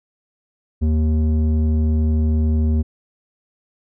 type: tone with low-pass filter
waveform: square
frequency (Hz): 77.78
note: D#2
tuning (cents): 0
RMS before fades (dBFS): -17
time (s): 0.81-2.83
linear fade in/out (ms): 20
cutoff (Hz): 260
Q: 1.2
effects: none